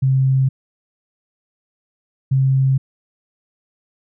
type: tone pair in turn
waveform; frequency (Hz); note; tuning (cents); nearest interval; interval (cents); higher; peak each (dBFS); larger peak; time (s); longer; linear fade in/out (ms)
sine; 132.9 / 133.61; C3 / C3; +27 / +37; unison; 10; second; -12 / -12; neither; 0.02-0.49 / 2.31-2.78; neither; 10
effects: none